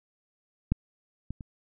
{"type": "clicks", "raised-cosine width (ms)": 5, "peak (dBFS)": [-11, -22, -28], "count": 3, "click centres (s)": [0.72, 1.306, 1.408], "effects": []}